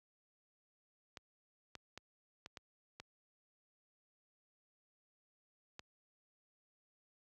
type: clicks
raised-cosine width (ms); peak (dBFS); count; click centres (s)
0.2; -30; 7; 1.172 / 1.753 / 1.976 / 2.461 / 2.572 / 3 / 5.794
effects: high-pass 60 Hz 12 dB/octave